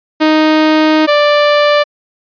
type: tone pair in turn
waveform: sawtooth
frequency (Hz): 310.9 / 588.3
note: D#4 / D5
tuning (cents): -1 / +3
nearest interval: major seventh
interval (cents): 1104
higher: second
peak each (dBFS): -3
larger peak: neither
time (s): 0.2-1.07 / 1.07-1.84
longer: first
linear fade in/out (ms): 20
effects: resampled to 11025 Hz